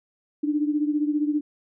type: beating tone pair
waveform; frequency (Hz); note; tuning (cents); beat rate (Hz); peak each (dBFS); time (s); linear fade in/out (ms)
sine; 294.8 / 309.8; D4 / D#4; +7 / -7; 15; -22 / -27; 0.43-1.41; 10
effects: none